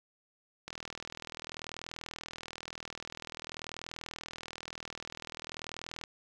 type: click train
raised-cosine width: 0.2 ms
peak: -23 dBFS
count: 218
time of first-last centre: 0.68-6.038 s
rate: 40.5 Hz
effects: none